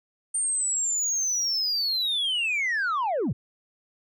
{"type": "linear sweep", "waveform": "sine", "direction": "down", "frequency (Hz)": [8870, 82.41], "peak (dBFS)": -21, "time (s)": [0.34, 3.33], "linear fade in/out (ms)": 10, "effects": ["tanh soft clip ceiling -22 dBFS"]}